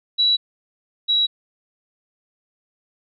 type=tone pair in turn; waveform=sine; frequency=3920 / 3884 Hz; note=B7 / B7; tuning=-14 / -30 cents; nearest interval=unison; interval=16 cents; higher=first; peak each=-14 / -15 dBFS; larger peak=first; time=0.18-0.37 / 1.08-1.27 s; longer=neither; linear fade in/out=20 ms; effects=none